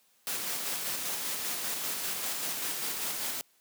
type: noise with tremolo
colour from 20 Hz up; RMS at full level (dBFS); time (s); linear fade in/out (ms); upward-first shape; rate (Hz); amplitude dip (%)
white; -33; 0.27-3.41; 0; square; 5.1; 25
effects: white hiss -67 dBFS RMS until 3.6 s + high-pass 150 Hz 12 dB/octave